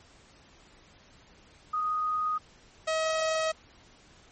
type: tone pair in turn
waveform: sine / sawtooth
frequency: 1244.5 / 637.2 Hz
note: D#6 / D#5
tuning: 0 / +41 cents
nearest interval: octave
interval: 1159 cents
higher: first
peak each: -26 / -22 dBFS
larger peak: second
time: 1.73-2.38 / 2.87-3.52 s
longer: neither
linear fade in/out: 10 ms
effects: pink hiss -57 dBFS RMS until 4.31 s + MP3 32 kbps